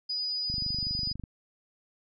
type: tone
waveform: sine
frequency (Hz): 4946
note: D#8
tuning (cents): -11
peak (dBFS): -29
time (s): 0.09-1.13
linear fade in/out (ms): 10
type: click train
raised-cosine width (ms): 5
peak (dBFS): -26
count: 19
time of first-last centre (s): 0.5-1.238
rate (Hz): 24.4
effects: none